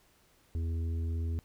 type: harmonic tone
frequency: 82.41 Hz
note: E2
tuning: in tune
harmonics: 1 / 3 / 4 / 5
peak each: -30 / -45 / -51 / -51 dBFS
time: 0.55-1.39 s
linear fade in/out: 0 ms
effects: pink hiss -66 dBFS RMS until 1.44 s